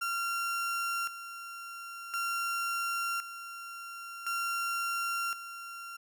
35% pulse tone with tremolo, 1377 Hz, F6, 25 cents flat, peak -29 dBFS, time 0.01-5.97 s, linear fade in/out 10 ms, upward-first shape square, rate 0.47 Hz, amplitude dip 70%, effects none

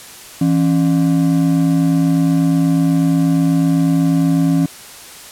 triangle ring-modulated tone, 220 Hz, A3, in tune, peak -6 dBFS, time 0.41-4.66 s, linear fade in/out 5 ms, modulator 54.1 Hz, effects white hiss -36 dBFS RMS until 5.31 s + low-pass 12000 Hz 12 dB/octave

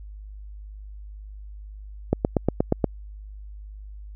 click train, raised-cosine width 2 ms, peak -5 dBFS, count 7, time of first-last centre 2.13-2.843 s, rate 8.42 Hz, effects added 51 Hz sine -37 dBFS peak until 4.15 s

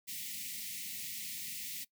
white band-stop noise, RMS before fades -42 dBFS, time 0.07-1.85 s, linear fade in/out 20 ms, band 260 to 1900 Hz, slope 96 dB/octave, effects noise-tail reverb RT60 0.1 s tail -20 dB re dry + high-pass 150 Hz 12 dB/octave

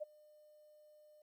sine tone with ADSR envelope, 604 Hz, D5, 48 cents sharp, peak -37 dBFS, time 0-1.22 s, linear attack 24 ms, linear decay 18 ms, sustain -24 dB, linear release 3 ms, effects 13-bit

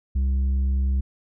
sine tone with tanh clipping, 66.4 Hz, C2, 26 cents sharp, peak -20 dBFS, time 0.15-1.01 s, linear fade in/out 10 ms, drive 5 dB, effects none

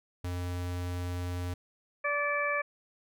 square tone, 89 Hz, F2, 33 cents sharp, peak -33 dBFS, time 0.24-1.54 s, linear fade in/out 5 ms
harmonic tone, 580 Hz, D5, 22 cents flat, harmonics 1 / 2 / 3 / 4, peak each -33 / -33 / -33 / -33 dBFS, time 2.04-2.62 s, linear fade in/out 10 ms
effects none

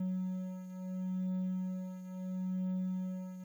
triangle beating tone pair, 185 / 185.74 Hz, F#3 / F#3, 0 / +7 cents, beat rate 0.74 Hz, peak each -34 / -39 dBFS, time 0-3.44 s, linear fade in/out 5 ms, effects 11-bit

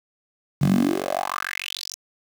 10% pulse tone with high-pass filter sweep, 46.68 Hz, F#1, 16 cents sharp, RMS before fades -24 dBFS, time 0.61-1.96 s, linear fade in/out 10 ms, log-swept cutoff 140 to 6500 Hz, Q 6.1, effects 7-bit

